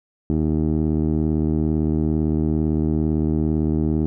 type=tone with low-pass filter; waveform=15% pulse; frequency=77.78 Hz; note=D#2; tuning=in tune; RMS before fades=-20 dBFS; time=0.3-4.06 s; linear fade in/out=0 ms; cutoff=370 Hz; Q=1.8; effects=none